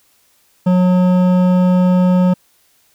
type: tone with hard clipping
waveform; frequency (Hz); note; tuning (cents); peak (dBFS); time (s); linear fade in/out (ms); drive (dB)
triangle; 181.7; F#3; -31; -11; 0.66-2.34; 10; 15
effects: white hiss -56 dBFS RMS until 2.94 s